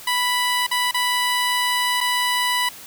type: tone with dropouts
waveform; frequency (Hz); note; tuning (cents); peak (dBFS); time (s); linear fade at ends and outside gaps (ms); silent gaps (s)
15% pulse; 987.8; B5; 0; -12; 0.07-2.69; 5; 0.667-0.712 / 0.912-0.943 / 2.006-2.01
effects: white hiss -40 dBFS RMS until 2.86 s